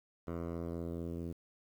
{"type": "tone with low-pass filter sweep", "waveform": "10% pulse", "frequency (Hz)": 84.5, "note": "E2", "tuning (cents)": 43, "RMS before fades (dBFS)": -40, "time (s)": [0.27, 1.33], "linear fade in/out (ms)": 10, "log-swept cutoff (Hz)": [1200, 330], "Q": 0.88, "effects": ["10-bit"]}